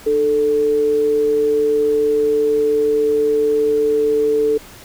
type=tone pair together; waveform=sine; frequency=301.2 / 440 Hz; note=D4 / A4; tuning=+44 / 0 cents; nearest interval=perfect fifth; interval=656 cents; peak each=-25 / -13 dBFS; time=0.06-4.58 s; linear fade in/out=10 ms; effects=pink hiss -40 dBFS RMS until 4.84 s